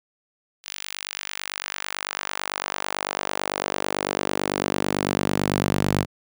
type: tone with high-pass filter sweep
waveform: sawtooth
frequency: 49 Hz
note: G1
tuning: in tune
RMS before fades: -27 dBFS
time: 0.63-6.06 s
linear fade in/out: 50 ms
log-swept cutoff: 3100 to 130 Hz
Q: 1
effects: none